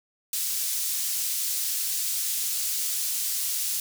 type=high-pass noise; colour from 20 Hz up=pink; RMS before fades=-28 dBFS; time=0.33-3.8 s; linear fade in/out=2 ms; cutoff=6100 Hz; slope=12 dB/octave; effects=none